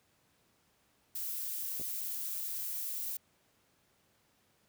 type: noise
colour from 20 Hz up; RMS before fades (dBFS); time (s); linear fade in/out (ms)
violet; -38; 1.15-3.17; 5
type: clicks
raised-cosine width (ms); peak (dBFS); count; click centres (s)
2; -34; 2; 1.798 / 1.813
effects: pink hiss -71 dBFS RMS until 4.68 s + high-pass 80 Hz 12 dB/octave